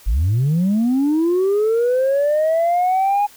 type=linear sweep; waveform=sine; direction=up; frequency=42.87 to 830.6 Hz; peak=-12 dBFS; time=0.06-3.27 s; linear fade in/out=20 ms; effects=tanh soft clip ceiling -12 dBFS + white hiss -46 dBFS RMS until 3.36 s